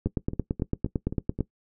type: two click trains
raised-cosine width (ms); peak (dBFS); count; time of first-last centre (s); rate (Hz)
3; -12 / -19; 13 / 6; 0.06-1.407 / 0.07-1.389; 8.91 / 3.79
effects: noise-tail reverb RT60 0.1 s tail -19 dB re dry